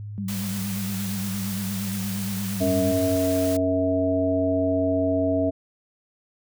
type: tone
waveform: sine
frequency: 103.83 Hz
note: G#2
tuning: in tune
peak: -32 dBFS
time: 0-3.16 s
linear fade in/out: 0 ms
type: tone with vibrato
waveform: sine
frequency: 194.4 Hz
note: G3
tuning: 14 cents flat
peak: -27 dBFS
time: 0.18-2.92 s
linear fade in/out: 0 ms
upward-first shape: sine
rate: 8.6 Hz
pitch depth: 65 cents each way
type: noise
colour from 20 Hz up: white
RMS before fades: -35 dBFS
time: 0.28-3.57 s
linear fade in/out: 5 ms
type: harmonic tone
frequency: 92.5 Hz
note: F#2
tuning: in tune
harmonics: 1 / 3 / 5 / 7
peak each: -29 / -23 / -30 / -23 dBFS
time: 2.6-5.51 s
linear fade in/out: 20 ms
effects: none